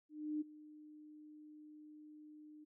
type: tone with ADSR envelope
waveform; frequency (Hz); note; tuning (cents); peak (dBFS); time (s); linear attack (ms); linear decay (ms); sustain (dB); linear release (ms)
sine; 303.1; D#4; -45; -35; 0.09-2.65; 320; 16; -19; 17
effects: none